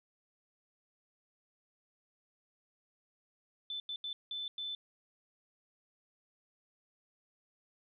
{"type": "tone bursts at uneven times", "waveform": "sine", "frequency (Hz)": 3520, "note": "A7", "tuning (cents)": 0, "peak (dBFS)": -37, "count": 5, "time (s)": [[3.7, 3.8], [3.89, 3.96], [4.04, 4.13], [4.31, 4.48], [4.58, 4.75]], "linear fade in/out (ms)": 2, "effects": []}